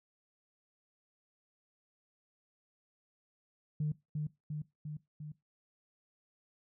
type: tone with echo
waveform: sine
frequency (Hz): 151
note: D3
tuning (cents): +48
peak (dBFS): -29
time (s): 3.8-3.92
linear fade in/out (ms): 5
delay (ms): 350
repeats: 4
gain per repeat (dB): -3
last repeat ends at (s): 5.32
effects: noise-tail reverb RT60 0.2 s tail -19 dB re dry + tanh soft clip ceiling -26 dBFS